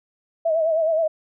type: tone with vibrato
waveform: sine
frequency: 644 Hz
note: E5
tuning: 41 cents flat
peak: -17 dBFS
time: 0.45-1.08 s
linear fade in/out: 10 ms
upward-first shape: sine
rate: 9.5 Hz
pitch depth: 64 cents each way
effects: none